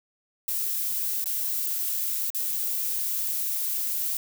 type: noise with dropouts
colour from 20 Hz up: violet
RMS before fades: -28 dBFS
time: 0.48-4.17 s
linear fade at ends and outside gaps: 1 ms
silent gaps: 1.242-1.258 / 2.302-2.347 s
effects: none